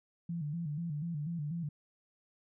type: tone with vibrato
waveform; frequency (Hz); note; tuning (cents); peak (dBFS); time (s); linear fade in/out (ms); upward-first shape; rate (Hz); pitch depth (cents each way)
sine; 158.2; D#3; +29; -34; 0.29-1.69; 5; square; 4.1; 120
effects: none